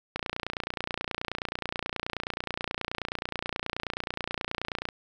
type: click train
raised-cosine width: 0.3 ms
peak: -14 dBFS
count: 140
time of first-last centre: 0.16-4.888 s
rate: 29.4 Hz
effects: none